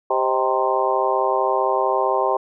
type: harmonic tone with a mistuned harmonic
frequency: 131.1 Hz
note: C3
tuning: 4 cents sharp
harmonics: 3 / 4 / 5 / 6 / 7 / 8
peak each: -24 / -24 / -24 / -24 / -24 / -24 dBFS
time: 0.1-2.37 s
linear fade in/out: 5 ms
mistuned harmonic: 5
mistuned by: -66 cents
effects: none